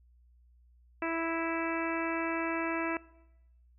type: harmonic tone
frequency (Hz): 329.6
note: E4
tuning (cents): 0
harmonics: 1 / 2 / 3 / 4 / 5 / 6 / 7 / 8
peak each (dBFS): -34 / -37 / -39 / -40 / -41 / -42 / -42 / -43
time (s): 1.02-2.97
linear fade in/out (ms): 2
effects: noise-tail reverb RT60 0.9 s tail -21 dB re dry + added 60 Hz sine -59 dBFS peak until 3.78 s